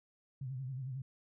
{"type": "tone with vibrato", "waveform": "sine", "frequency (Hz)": 130.81, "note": "C3", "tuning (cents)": 0, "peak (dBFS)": -38, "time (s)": [0.41, 1.02], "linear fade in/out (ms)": 5, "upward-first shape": "sine", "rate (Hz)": 11, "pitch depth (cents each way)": 91, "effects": []}